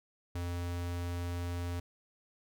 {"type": "tone", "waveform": "square", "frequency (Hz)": 87.31, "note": "F2", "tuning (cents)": 0, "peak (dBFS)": -35, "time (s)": [0.35, 1.8], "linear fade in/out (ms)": 5, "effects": []}